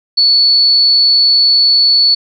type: tone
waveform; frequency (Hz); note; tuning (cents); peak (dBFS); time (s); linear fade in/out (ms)
sine; 4435; C#8; 0; -6; 0.17-2.15; 10
effects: none